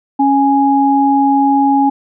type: tone pair together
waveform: sine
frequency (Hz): 276.2 / 830.6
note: C#4 / G#5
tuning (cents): -6 / 0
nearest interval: octave + perfect fifth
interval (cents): 1906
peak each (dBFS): -11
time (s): 0.19-1.9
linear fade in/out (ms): 10
effects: none